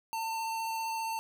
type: tone with vibrato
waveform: square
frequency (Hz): 899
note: A5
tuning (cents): +37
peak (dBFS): -33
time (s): 0.13-1.19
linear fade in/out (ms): 0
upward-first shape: sine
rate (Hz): 15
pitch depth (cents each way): 10
effects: none